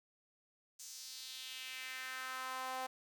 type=tone with high-pass filter sweep; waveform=sawtooth; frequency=259 Hz; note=C4; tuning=17 cents flat; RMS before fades=-45 dBFS; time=0.79-2.87 s; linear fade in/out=10 ms; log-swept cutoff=6600 to 740 Hz; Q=2.3; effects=none